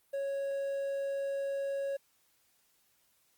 triangle tone with quantisation, 553 Hz, C#5, 4 cents flat, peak -30 dBFS, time 0.13-1.97 s, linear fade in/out 10 ms, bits 10, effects white hiss -71 dBFS RMS until 3.37 s + Opus 32 kbps

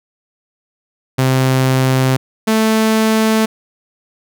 sawtooth tone pair in turn, 130.81 / 220 Hz, C3 / A3, 0 / 0 cents, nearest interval major sixth, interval 900 cents, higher second, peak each -7 dBFS, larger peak neither, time 1.18-2.17 / 2.47-3.46 s, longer neither, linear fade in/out 10 ms, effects none

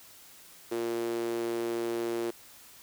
sawtooth tone with high-pass filter, 116.54 Hz, A#2, in tune, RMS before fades -32 dBFS, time 0.71-2.31 s, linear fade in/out 10 ms, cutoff 370 Hz, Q 5.6, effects white hiss -53 dBFS RMS until 2.82 s

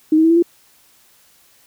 sine tone with pitch steps, 311.1 / 318.7 / 326.6 / 334.6 / 342.8 Hz, D#4 / D#4 / E4 / E4 / F4, 0 / +42 / -16 / +26 / -32 cents, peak -9 dBFS, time 0.12-0.425 s, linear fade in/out 5 ms, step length 61 ms, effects white hiss -53 dBFS RMS until 1.66 s

